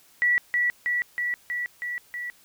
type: tone with echo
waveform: sine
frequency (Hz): 1947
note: B6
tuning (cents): -25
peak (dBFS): -18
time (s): 0.22-0.38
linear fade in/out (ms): 0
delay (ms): 320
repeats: 6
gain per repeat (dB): -2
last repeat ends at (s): 2.3
effects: white hiss -57 dBFS RMS until 2.44 s